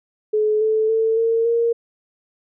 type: tone with pitch steps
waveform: sine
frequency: 427.5 / 436.7 / 446.2 / 455.8 / 465.7 Hz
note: A4 / A4 / A4 / A#4 / A#4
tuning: -50 / -13 / +24 / -39 / -2 cents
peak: -15 dBFS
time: 0.33-1.73 s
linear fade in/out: 10 ms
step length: 280 ms
effects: none

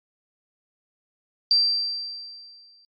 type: tone with exponential decay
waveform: sine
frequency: 4699 Hz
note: D8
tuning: in tune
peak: -14 dBFS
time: 1.51-2.85 s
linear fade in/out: 1 ms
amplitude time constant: 290 ms
effects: AAC 32 kbps

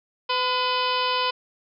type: harmonic tone with a mistuned harmonic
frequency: 504 Hz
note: B4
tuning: 35 cents sharp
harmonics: 1 / 2 / 3 / 4 / 5 / 6 / 7 / 8 / 9 / 10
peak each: -30 / -24 / -34 / -38 / -31 / -29 / -36 / -35 / -36 / -35 dBFS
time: 0.29-1.31 s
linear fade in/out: 10 ms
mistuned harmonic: 3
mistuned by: -66 cents
effects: none

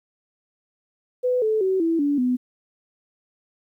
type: tone with pitch steps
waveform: sine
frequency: 500 / 435.3 / 378.9 / 329.9 / 287.2 / 250 Hz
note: B4 / A4 / F#4 / E4 / D4 / B3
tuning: +21 / -19 / +41 / +1 / -39 / +21 cents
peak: -18 dBFS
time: 1.23-2.37 s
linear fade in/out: 20 ms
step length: 190 ms
effects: 10-bit

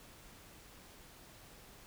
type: silence
effects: pink hiss -57 dBFS RMS until 1.86 s

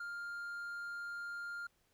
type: tone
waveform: triangle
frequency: 1402 Hz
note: F6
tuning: 6 cents sharp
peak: -39 dBFS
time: 0-1.67 s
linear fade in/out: 5 ms
effects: pink hiss -75 dBFS RMS until 1.93 s

